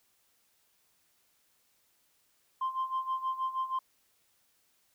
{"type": "tone with tremolo", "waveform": "sine", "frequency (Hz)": 1046.5, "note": "C6", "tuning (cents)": 0, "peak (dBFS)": -26, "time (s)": [2.61, 3.79], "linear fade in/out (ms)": 5, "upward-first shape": "sine", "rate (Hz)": 6.3, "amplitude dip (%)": 80, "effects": ["tanh soft clip ceiling -26 dBFS", "white hiss -71 dBFS RMS until 4.94 s"]}